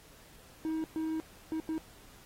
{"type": "tone bursts at uneven times", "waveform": "triangle", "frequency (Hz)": 318, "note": "D#4", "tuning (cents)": 38, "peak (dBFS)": -29, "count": 4, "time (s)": [[0.65, 0.84], [0.96, 1.2], [1.52, 1.6], [1.69, 1.78]], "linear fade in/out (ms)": 0, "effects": ["pink hiss -57 dBFS RMS until 2.25 s", "AAC 48 kbps"]}